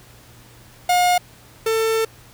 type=tone pair in turn; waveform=45% pulse; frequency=716 / 446.4 Hz; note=F5 / A4; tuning=+43 / +25 cents; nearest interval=minor sixth; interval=818 cents; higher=first; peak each=-14 / -17 dBFS; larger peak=first; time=0.89-1.18 / 1.66-2.05 s; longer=second; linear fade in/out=5 ms; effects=added 118 Hz sine -49 dBFS peak until 2.33 s + pink hiss -48 dBFS RMS until 2.33 s